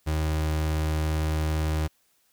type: tone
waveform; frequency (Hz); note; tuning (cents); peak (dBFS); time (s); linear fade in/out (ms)
35% pulse; 77.78; D#2; 0; -22; 0.06-1.88; 20
effects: white hiss -67 dBFS RMS until 2.32 s